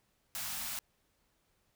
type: band-stop noise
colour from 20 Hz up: white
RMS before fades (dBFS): -39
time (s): 0.35-0.79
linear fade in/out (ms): 0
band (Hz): 250 to 620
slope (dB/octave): 48
effects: pink hiss -75 dBFS RMS until 1.75 s